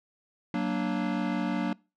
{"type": "chord", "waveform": "square", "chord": "Gb augmented", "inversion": "none", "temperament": "equal with one note detuned", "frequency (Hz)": [187.25, 233.1, 293.7], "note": ["Gb3", "Bb3", "D4"], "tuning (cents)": [21, 0, 0], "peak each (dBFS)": -32, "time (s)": [0.54, 1.73], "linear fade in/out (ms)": 2, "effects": ["noise-tail reverb RT60 0.3 s tail -24 dB re dry", "low-pass 3000 Hz 12 dB/octave"]}